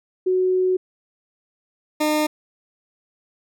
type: tone pair in turn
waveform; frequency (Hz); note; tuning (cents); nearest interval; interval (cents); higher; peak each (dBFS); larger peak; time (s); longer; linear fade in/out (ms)
sine / 20% pulse; 370 / 304.2; F#4 / D#4; 0 / -39; minor third; 339; first; -16 / -13; second; 0.26-0.77 / 2-2.27; first; 10
effects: none